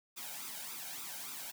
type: noise with flanger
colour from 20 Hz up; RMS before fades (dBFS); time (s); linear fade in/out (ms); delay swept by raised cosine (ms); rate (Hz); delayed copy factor
white; -44; 0.16-1.52; 20; 0.81 to 1.34; 3.5; +0.65
effects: high-pass 200 Hz 12 dB/octave